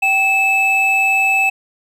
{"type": "tone pair together", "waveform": "triangle", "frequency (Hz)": [775, 2617], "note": ["G5", "E7"], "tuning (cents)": [-20, -13], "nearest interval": "octave + major sixth", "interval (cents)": 2107, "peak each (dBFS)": [-17, -11], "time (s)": [0.02, 1.5], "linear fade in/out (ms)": 10, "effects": []}